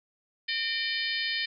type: harmonic tone with a mistuned harmonic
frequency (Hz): 609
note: D#5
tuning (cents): -37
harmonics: 3 / 4 / 5 / 6 / 7 / 8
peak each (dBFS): -33 / -34 / -35 / -36 / -36 / -37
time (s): 0.48-1.46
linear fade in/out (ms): 10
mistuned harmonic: 4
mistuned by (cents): -61
effects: none